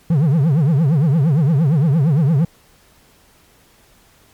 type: tone with vibrato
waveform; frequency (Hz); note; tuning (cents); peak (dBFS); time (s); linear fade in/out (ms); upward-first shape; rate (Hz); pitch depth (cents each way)
triangle; 150.1; D3; +38; -9; 0.1-2.45; 5; triangle; 8.7; 290
effects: pink hiss -52 dBFS RMS until 4.33 s + MP3 96 kbps